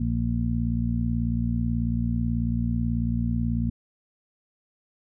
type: harmonic tone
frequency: 58.27 Hz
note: A#1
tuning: in tune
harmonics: 1 / 2 / 3 / 4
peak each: -28 / -27 / -32 / -27 dBFS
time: 0-3.7 s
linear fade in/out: 5 ms
effects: none